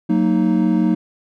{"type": "chord", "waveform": "triangle", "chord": "D# minor", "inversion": "first", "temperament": "equal with one note detuned", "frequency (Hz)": [185, 230.1, 311.1], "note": ["F#3", "A#3", "D#4"], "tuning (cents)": [0, -22, 0], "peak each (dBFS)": -16, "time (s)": [0.09, 0.95], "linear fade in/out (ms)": 10, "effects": []}